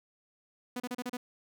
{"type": "tone bursts", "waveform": "sawtooth", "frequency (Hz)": 247.3, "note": "B3", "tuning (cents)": 3, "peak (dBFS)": -30, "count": 6, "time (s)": [0.76, 1.17], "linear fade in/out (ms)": 5, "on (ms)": 40, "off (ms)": 34, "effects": []}